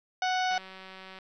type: harmonic tone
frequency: 740 Hz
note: F#5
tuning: in tune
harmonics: 1 / 2 / 3 / 4 / 5 / 6 / 7 / 8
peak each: -27 / -33 / -37 / -39 / -41 / -43 / -44 / -45 dBFS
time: 0.22-0.58 s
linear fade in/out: 2 ms
type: click train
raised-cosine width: 0.3 ms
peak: -30 dBFS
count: 129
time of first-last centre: 0.51-1.187 s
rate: 189 Hz
effects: none